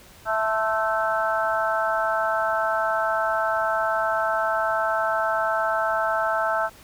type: harmonic tone with a mistuned harmonic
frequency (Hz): 220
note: A3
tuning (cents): 0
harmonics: 3 / 4 / 5 / 6 / 7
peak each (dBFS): -25 / -27 / -34 / -26 / -28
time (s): 0.25-6.7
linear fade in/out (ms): 50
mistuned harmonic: 5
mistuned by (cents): -45
effects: pink hiss -49 dBFS RMS until 6.83 s